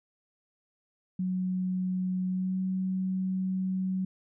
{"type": "tone with pitch glide", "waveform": "sine", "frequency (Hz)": [184.5, 187.51], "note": ["F#3", "F#3"], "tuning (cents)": [-5, 23], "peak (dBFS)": -27, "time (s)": [1.19, 4.05], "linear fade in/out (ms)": 5, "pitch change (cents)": 28, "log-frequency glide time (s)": [2.28, 2.59], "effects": []}